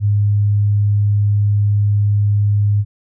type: tone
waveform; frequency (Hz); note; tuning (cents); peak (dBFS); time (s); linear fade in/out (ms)
sine; 102.9; G#2; -16; -11; 0-2.85; 50
effects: none